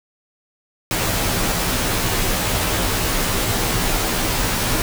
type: noise with comb filter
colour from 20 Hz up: pink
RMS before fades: -20 dBFS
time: 0.91-4.82 s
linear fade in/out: 0 ms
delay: 14 ms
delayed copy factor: -0.85
effects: none